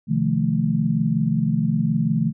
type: chord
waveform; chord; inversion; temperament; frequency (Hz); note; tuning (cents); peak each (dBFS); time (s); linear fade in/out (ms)
sine; F dominant seventh; second; equal with one note detuned; 129.09 / 155.56 / 174.61 / 220; C3 / Eb3 / F3 / A3; -23 / 0 / 0 / 0; -26 / -22 / -24 / -22; 0.07-2.33; 50
effects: none